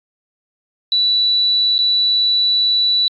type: tone with dropouts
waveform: sine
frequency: 3951 Hz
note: B7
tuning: in tune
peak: -12 dBFS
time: 0.92-3.08 s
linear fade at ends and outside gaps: 1 ms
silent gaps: 1.781-1.789 s
effects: AAC 64 kbps